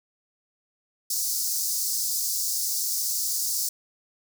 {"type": "high-pass noise", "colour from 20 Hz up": "pink", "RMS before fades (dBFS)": -27, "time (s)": [1.1, 3.69], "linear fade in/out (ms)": 5, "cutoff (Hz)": 4800, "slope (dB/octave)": 48, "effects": []}